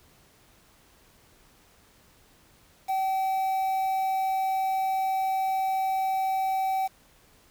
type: tone with quantisation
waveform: triangle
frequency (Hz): 766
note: G5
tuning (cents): -40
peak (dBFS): -22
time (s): 2.88-6.88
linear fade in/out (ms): 20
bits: 7
effects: pink hiss -59 dBFS RMS until 7.5 s